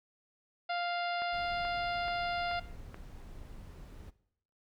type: harmonic tone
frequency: 698.5 Hz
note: F5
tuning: in tune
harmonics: 1 / 2 / 3 / 4 / 5 / 6 / 7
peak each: -33 / -39 / -43 / -45 / -47 / -49 / -50 dBFS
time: 0.69-2.6 s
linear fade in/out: 10 ms
type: click train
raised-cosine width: 0.5 ms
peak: -30 dBFS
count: 5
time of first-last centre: 1.22-2.944 s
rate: 2.32 Hz
type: noise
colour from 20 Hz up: brown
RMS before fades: -48 dBFS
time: 1.32-4.11 s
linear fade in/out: 20 ms
effects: noise-tail reverb RT60 0.7 s tail -18 dB re dry